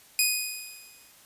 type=tone with exponential decay; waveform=10% pulse; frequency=2489 Hz; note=D#7; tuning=in tune; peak=-10 dBFS; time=0.19-1.11 s; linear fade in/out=1 ms; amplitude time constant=200 ms; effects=white hiss -55 dBFS RMS until 1.25 s + resampled to 32000 Hz